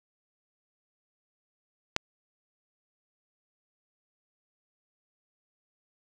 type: click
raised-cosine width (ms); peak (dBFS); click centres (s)
0.2; -7; 1.964
effects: 7-bit

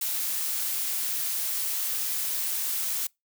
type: noise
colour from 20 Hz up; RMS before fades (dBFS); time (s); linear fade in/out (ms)
blue; -29; 0.01-3.07; 5
effects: noise-tail reverb RT60 0.2 s tail -26 dB re dry

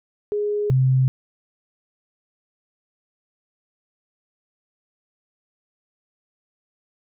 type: tone pair in turn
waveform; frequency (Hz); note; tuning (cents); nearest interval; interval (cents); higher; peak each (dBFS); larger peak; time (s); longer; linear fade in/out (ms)
sine; 415.3 / 130.58; G#4 / C3; 0 / -3; octave + minor sixth; 2003; first; -20 / -14; second; 0.32-0.7 / 0.7-1.08; neither; 0
effects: none

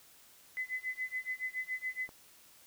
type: tone with tremolo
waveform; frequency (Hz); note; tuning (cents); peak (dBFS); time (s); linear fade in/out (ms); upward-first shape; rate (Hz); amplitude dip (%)
sine; 2022; B6; +40; -32; 0.57-2.08; 0; sine; 7.1; 95
type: click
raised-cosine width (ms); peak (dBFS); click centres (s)
1; -37; 2.091
effects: white hiss -60 dBFS RMS until 2.66 s

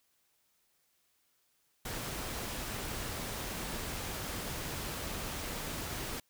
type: noise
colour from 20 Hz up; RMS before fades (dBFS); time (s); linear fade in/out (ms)
pink; -39; 1.85-6.2; 5
effects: white hiss -74 dBFS RMS until 6.29 s

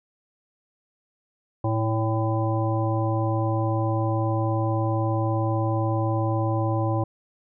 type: harmonic tone with a mistuned harmonic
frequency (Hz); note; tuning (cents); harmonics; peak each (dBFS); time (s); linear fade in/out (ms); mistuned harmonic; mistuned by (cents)
111.9; A2; +30; 1 / 3 / 5 / 7 / 9; -23 / -28 / -30 / -31 / -33; 1.64-7.04; 5; 3; -39
effects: none

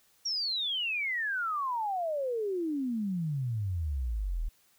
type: exponential sweep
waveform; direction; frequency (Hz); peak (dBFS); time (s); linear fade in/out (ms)
sine; down; 5690 to 36.68; -29; 0.25-4.49; 10
effects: white hiss -66 dBFS RMS until 4.78 s

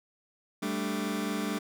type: chord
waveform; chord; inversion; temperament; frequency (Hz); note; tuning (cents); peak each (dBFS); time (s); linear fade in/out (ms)
sawtooth; G suspended second; none; just; 196 / 220.5 / 294; G3 / A3 / D4; 0 / +4 / +2; -30; 0.62-1.59; 10
effects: none

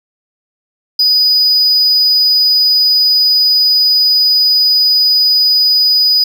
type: tone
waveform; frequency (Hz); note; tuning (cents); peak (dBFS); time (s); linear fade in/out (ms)
triangle; 4960; D#8; -6; -6; 0.99-6.24; 5
effects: none

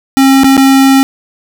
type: tone with dropouts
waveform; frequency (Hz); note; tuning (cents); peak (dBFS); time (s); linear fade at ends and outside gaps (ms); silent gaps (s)
square; 269.4; C#4; -49; -4; 0.17-1.03; 0; 0.435-0.443 / 0.568-0.577
effects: none

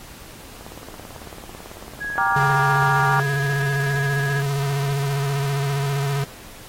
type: click train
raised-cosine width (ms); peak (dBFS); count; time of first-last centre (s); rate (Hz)
1; -24; 37; 0.61-2.599; 18.1
type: tone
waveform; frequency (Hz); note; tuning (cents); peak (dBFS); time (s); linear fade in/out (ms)
sine; 1661.2; G#6; 0; -25; 2-4.42; 20
type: chord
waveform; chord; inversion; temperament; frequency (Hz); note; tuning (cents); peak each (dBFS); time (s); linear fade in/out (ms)
sine; G minor seventh; none; just; 784 / 940.8 / 1176 / 1411.2; G5 / Bb5 / D6 / F6; 0 / +16 / +2 / +18; -23; 2.18-3.2; 0
type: tone with vibrato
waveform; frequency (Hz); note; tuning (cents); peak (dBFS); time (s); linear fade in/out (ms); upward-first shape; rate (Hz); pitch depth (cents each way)
square; 139.7; C#3; +14; -21; 2.36-6.24; 2; square; 15; 32
effects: pink hiss -42 dBFS RMS until 6.68 s + AAC 48 kbps

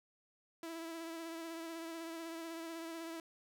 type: tone with vibrato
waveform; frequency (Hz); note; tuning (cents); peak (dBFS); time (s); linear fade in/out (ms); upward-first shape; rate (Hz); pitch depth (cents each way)
sawtooth; 329.6; E4; 0; -39; 0.63-3.2; 2; triangle; 16; 34
effects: none

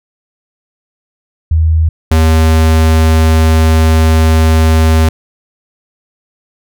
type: tone pair in turn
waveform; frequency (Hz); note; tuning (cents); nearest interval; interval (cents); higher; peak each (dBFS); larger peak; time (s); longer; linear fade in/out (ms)
sine / square; 80 / 80; D#2 / D#2; +49 / +49; unison; 0; neither; -6; neither; 1.51-1.89 / 2.11-5.09; second; 5
effects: none

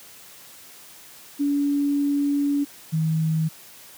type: tone pair in turn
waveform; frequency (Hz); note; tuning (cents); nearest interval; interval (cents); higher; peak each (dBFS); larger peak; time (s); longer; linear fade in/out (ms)
sine; 285.3 / 159.2; C#4 / D#3; +50 / +40; minor seventh; 1010; first; -19; neither; 1.39-2.65 / 2.92-3.49; first; 20
effects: white hiss -46 dBFS RMS until 3.97 s + high-pass 80 Hz 12 dB/octave

